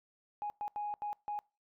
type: tone bursts at uneven times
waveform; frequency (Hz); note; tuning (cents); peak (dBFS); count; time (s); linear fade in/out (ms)
sine; 830.6; G#5; 0; -34; 5; 0.42-0.5 / 0.61-0.68 / 0.76-0.94 / 1.02-1.13 / 1.28-1.39; 0
effects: noise-tail reverb RT60 0.3 s tail -25 dB re dry + tanh soft clip ceiling -30 dBFS